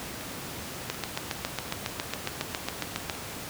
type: two click trains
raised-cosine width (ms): 0.2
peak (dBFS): -23 / -11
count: 5 / 17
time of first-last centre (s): 0.21-3.151 / 0.9-3.098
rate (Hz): 1.36 / 7.28
effects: pink hiss -38 dBFS RMS until 3.49 s + high-pass 80 Hz 12 dB/octave